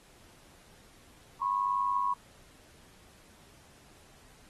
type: tone pair together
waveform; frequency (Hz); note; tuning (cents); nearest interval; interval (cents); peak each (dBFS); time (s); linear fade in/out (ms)
sine; 988 / 1088.6; B5 / C#6; 0 / -32; major second; 168; -30 / -29; 1.41-2.14; 10
effects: pink hiss -59 dBFS RMS until 4.49 s + AAC 32 kbps